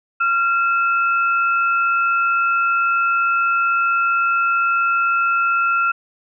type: tone pair together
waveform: sine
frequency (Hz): 1378.9 / 2606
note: F6 / E7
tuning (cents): -22 / -20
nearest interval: major seventh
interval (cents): 1102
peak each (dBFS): -15 / -24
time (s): 0.2-5.92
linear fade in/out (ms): 10
effects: none